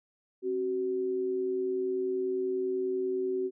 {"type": "tone pair together", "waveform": "sine", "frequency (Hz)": [266, 376.2], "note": ["C4", "F#4"], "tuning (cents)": [29, 29], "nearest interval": "tritone", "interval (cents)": 600, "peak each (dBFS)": [-38, -28], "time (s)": [0.42, 3.51], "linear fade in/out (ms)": 50, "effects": []}